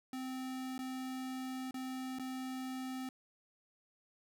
square tone with dropouts, 259.3 Hz, C4, 15 cents flat, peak -40 dBFS, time 0.13-3.09 s, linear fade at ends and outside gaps 2 ms, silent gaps 0.78-0.79 / 1.71-1.742 / 2.187-2.195 s, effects none

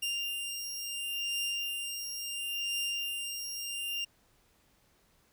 sawtooth beating tone pair, 2794 / 2794.72 Hz, F7 / F7, 0 / +1 cents, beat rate 0.72 Hz, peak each -35 / -32 dBFS, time 0.02-4.05 s, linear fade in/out 10 ms, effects pink hiss -68 dBFS RMS until 5.32 s

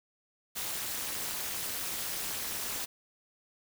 white noise with amplitude modulation, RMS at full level -32 dBFS, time 0.55-2.86 s, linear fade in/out 20 ms, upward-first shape sine, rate 228 Hz, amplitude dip 90%, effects none

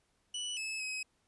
sawtooth tone with pitch steps, 2960 / 2599 / 2542 Hz, F#7 / E7 / D#7, 0 / -25 / +36 cents, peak -33 dBFS, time 0.34-1.03 s, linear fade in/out 5 ms, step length 230 ms, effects pink hiss -75 dBFS RMS until 1.27 s + resampled to 24000 Hz

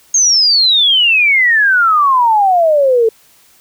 sine exponential sweep, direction down, 6540 to 437.2 Hz, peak -7 dBFS, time 0.14-3.09 s, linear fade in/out 5 ms, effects white hiss -48 dBFS RMS until 3.6 s

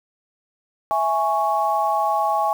sine chord, C# minor, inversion first, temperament equal, 659.3 / 830.6 / 1108.7 Hz, E5 / G#5 / C#6, 0 / 0 / 0 cents, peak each -24 / -20 / -23 dBFS, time 0.91-2.53 s, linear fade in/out 0 ms, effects 7-bit

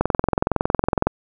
click train, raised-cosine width 1 ms, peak -3 dBFS, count 24, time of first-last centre 0.01-1.07 s, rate 21.7 Hz, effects none

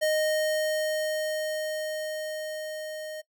square tone with level ramp, 619 Hz, D#5, 9 cents flat, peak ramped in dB -23 to -36 dBFS, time 0.01-3.22 s, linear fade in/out 20 ms, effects noise-tail reverb RT60 0.1 s tail -20 dB re dry

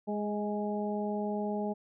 harmonic tone with a mistuned harmonic, 207.7 Hz, G#3, in tune, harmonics 1 / 2 / 3 / 4, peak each -33 / -36 / -38 / -39 dBFS, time 0.07-1.74 s, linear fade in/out 20 ms, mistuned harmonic 3, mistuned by +19 cents, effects none

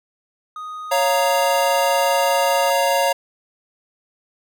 triangle tone, 1244.5 Hz, D#6, in tune, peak -27 dBFS, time 0.56-2.7 s, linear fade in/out 2 ms
square chord, Bb minor, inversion first, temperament equal with one note detuned, 554.4 / 695.2 / 932.3 Hz, Db5 / F5 / Bb5, 0 / -8 / 0 cents, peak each -20 / -22 / -21 dBFS, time 0.91-3.13 s, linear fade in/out 10 ms
effects none

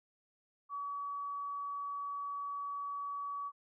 sine tone, 1137 Hz, C#6, 44 cents sharp, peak -37 dBFS, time 0.69-3.52 s, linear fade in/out 50 ms, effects none

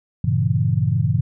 sine chord, G diminished seventh, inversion none, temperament equal, 98 / 116.54 / 138.59 / 164.81 Hz, G2 / Bb2 / Db3 / Fb3, 0 / 0 / 0 / 0 cents, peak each -22 / -20 / -21 / -23 dBFS, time 0.24-1.21 s, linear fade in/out 5 ms, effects none

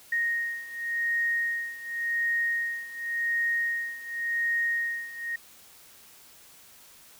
sine beating tone pair, 1864.7 / 1865.6 Hz, A#6 / A#6, 0 / +1 cents, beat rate 0.9 Hz, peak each -28 / -31 dBFS, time 0.12-5.36 s, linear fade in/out 5 ms, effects white hiss -53 dBFS RMS until 7.19 s

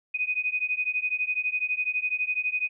sine beating tone pair, 2489 / 2501 Hz, D#7 / D#7, 0 / +8 cents, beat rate 12 Hz, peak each -28 dBFS, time 0.14-2.69 s, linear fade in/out 10 ms, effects none

